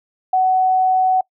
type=tone; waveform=sine; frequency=748 Hz; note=F#5; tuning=19 cents sharp; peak=-12 dBFS; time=0.33-1.21 s; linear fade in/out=5 ms; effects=noise-tail reverb RT60 0.1 s tail -24 dB re dry